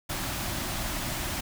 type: band-stop noise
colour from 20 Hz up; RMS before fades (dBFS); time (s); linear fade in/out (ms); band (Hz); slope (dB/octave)
pink; -32; 0.09-1.41; 10; 380 to 540; 96
effects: none